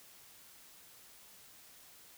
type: silence
effects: white hiss -58 dBFS RMS until 2.17 s